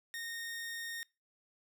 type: tone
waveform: sawtooth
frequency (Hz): 1847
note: A#6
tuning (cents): -16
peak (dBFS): -36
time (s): 0.14-1.03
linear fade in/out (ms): 0
effects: noise-tail reverb RT60 0.3 s tail -26 dB re dry